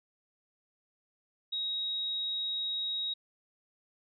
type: tone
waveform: sine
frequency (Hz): 3794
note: A#7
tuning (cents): +30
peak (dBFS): -31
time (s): 1.52-3.14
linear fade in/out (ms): 10
effects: none